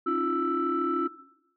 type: tone cluster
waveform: sine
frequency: 274.8 / 315.7 / 348.8 / 1323 Hz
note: C#4 / D#4 / F4 / E6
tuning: -15 / +25 / -2 / +6 cents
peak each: -31 / -32 / -28 / -26 dBFS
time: 0.06-1.08 s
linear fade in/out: 10 ms
effects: noise-tail reverb RT60 0.8 s tail -17 dB re dry + tanh soft clip ceiling -17 dBFS